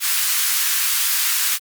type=high-pass noise; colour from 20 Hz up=white; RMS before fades=-19 dBFS; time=0-1.59 s; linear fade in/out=50 ms; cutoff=1200 Hz; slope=24 dB/octave; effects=Opus 48 kbps